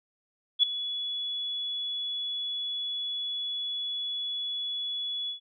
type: tone with ADSR envelope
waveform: sine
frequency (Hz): 3400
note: G#7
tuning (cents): +40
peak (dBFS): -15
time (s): 0.59-5.4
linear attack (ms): 42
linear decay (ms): 3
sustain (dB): -15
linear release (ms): 110
effects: none